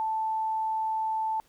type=tone; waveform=sine; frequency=880 Hz; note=A5; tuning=in tune; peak=-26 dBFS; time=0-1.4 s; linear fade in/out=0 ms; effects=pink hiss -64 dBFS RMS until 1.48 s